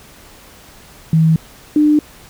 sine tone pair in turn, 160.6 / 300.2 Hz, E3 / D4, -45 / +38 cents, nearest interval major seventh, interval 1083 cents, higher second, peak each -8 dBFS, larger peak neither, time 1.13-1.36 / 1.76-1.99 s, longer neither, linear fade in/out 2 ms, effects pink hiss -42 dBFS RMS until 2.29 s

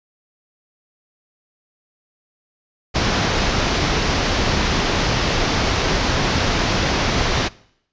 pink low-pass noise, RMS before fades -19 dBFS, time 2.94-7.49 s, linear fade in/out 20 ms, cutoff 6100 Hz, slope 48 dB/octave, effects noise-tail reverb RT60 0.7 s tail -22 dB re dry + resampled to 16000 Hz

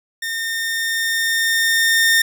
sawtooth tone with level ramp, 1822 Hz, A#6, 40 cents flat, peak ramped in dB -19 to -8 dBFS, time 0.22-2.22 s, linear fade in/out 5 ms, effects none

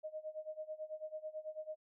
sine tone with tremolo, 621 Hz, D#5, 3 cents flat, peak -39 dBFS, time 0.03-1.76 s, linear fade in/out 20 ms, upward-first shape sine, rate 9.1 Hz, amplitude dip 90%, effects none

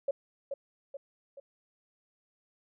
sine tone with echo, 554.4 Hz, C#5, in tune, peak -26 dBFS, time 0.08-0.11 s, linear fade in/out 5 ms, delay 430 ms, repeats 3, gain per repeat -6 dB, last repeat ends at 1.4 s, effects none

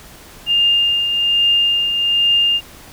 sine tone with tremolo, 2810 Hz, F7, 10 cents sharp, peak -10 dBFS, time 0.46-2.61 s, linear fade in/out 50 ms, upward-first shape triangle, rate 1.2 Hz, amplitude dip 50%, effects pink hiss -40 dBFS RMS until 2.92 s

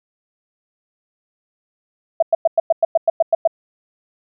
sine tone bursts, 659.3 Hz, E5, in tune, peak -9 dBFS, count 11, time 2.2-3.475 s, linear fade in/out 5 ms, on 25 ms, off 100 ms, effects none

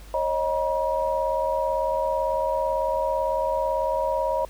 sine tone cluster, 544 / 622 / 958 Hz, C#5 / D#5 / A#5, -33 / -1 / +47 cents, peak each -26 dBFS, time 0.14-4.45 s, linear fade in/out 2 ms, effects added 50 Hz sine -41 dBFS peak until 4.49 s + pink hiss -50 dBFS RMS until 4.49 s

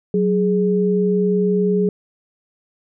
sine tone pair together, 185.7 / 416.9 Hz, F#3 / G#4, +7 / +7 cents, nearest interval octave + major second, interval 1400 cents, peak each -17 dBFS, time 0.14-1.89 s, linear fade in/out 2 ms, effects none

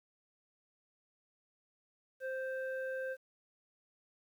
square tone with low-pass filter, 523.3 Hz, C5, in tune, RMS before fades -39 dBFS, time 2.2-3.17 s, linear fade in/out 50 ms, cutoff 1300 Hz, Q 4.8, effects 11-bit

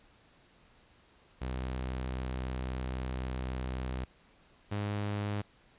sawtooth tone pair in turn, 63.8 / 102.87 Hz, C2 / G#2, -43 / -16 cents, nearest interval minor sixth, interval 827 cents, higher second, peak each -30 / -28 dBFS, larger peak second, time 1.41-4.05 / 4.71-5.42 s, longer first, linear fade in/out 10 ms, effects pink hiss -63 dBFS RMS until 5.78 s + resampled to 8000 Hz

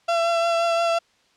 35% pulse tone with vibrato, 675 Hz, E5, 41 cents sharp, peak -17 dBFS, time 0.08-0.99 s, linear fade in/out 10 ms, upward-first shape triangle, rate 5.7 Hz, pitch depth 20 cents each way, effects white hiss -61 dBFS RMS until 1.36 s + low-pass 5000 Hz 12 dB/octave

